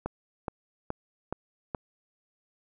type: click train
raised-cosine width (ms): 1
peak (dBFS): -17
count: 5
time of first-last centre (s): 0.06-1.748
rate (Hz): 2.37
effects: none